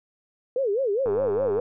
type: tone with vibrato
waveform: sine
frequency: 466.2 Hz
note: A#4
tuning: in tune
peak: -21 dBFS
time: 0.56-1.6 s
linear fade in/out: 2 ms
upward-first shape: sine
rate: 4.9 Hz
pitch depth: 290 cents each way
type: click train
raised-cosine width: 1 ms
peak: -20 dBFS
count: 54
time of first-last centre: 1.06-1.59 s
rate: 100 Hz
effects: none